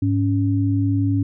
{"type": "tone pair together", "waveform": "sine", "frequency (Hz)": [103.72, 279.4], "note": ["G#2", "C#4"], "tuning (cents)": [-2, 14], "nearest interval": "octave + perfect fourth", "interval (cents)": 1716, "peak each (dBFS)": [-18, -20], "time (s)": [0.02, 1.23], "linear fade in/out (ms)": 5, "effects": []}